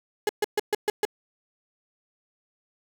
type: tone bursts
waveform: 35% pulse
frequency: 420 Hz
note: G#4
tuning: 19 cents sharp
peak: -19 dBFS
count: 6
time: 0.27-1.052 s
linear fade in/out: 2 ms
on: 22 ms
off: 130 ms
effects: 10-bit